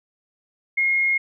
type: tone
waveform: sine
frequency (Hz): 2148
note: C7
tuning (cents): +45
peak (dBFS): -17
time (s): 0.77-1.18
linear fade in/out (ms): 10
effects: none